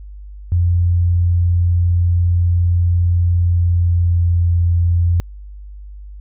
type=tone with pitch glide; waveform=sine; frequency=87.31 to 86.26 Hz; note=F2 to F2; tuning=0 to -21 cents; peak=-11 dBFS; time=0.52-5.2 s; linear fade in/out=0 ms; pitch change=-21 cents; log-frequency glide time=3.29-4.57 s; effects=added 50 Hz sine -31 dBFS peak until 6.2 s